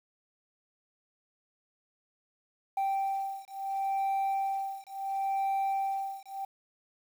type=beating tone pair; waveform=sine; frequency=781 / 781.72 Hz; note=G5 / G5; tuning=-7 / -5 cents; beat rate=0.72 Hz; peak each=-30 dBFS; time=2.77-6.45 s; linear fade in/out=5 ms; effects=tanh soft clip ceiling -26 dBFS + 9-bit